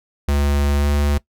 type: tone with pitch glide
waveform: square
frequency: 71.4 to 72.35 Hz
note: D2 to D2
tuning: -48 to -25 cents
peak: -16 dBFS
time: 0.28-1.18 s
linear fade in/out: 5 ms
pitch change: +23 cents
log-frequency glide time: 0.78-0.87 s
effects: noise-tail reverb RT60 0.1 s tail -20 dB re dry